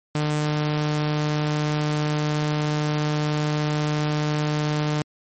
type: tone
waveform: sawtooth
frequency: 150.5 Hz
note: D3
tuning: 43 cents sharp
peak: -17 dBFS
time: 0.15-5.02 s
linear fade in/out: 2 ms
effects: MP3 32 kbps